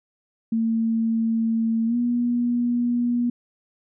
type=tone with pitch glide; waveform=sine; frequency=226.1 to 240.9 Hz; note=A3 to B3; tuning=+47 to -43 cents; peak=-19 dBFS; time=0.52-3.3 s; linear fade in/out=5 ms; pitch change=+110 cents; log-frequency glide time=1.86-1.96 s; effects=none